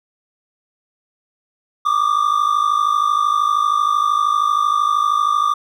triangle tone pair together, 1160 / 1212.9 Hz, D6 / D#6, -22 / -45 cents, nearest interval minor second, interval 77 cents, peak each -15 dBFS, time 1.85-5.54 s, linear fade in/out 10 ms, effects none

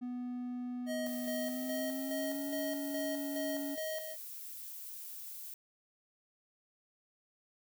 triangle tone with pitch glide, 246.9 to 282 Hz, B3 to C#4, 0 to +30 cents, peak -35 dBFS, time 0.01-3.76 s, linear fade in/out 20 ms, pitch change +230 cents, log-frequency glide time 1.33-2.47 s
square tone with tremolo, 630 Hz, D#5, 21 cents sharp, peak -37 dBFS, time 0.86-4.17 s, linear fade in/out 50 ms, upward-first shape square, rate 2.4 Hz, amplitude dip 55%
violet noise, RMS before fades -46 dBFS, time 1.06-5.54 s, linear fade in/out 2 ms
effects none

